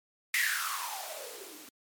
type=noise with band-pass filter sweep; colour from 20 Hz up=violet; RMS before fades=-35 dBFS; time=0.34-1.69 s; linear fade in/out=2 ms; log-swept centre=2100 to 260 Hz; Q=9.5; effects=MP3 96 kbps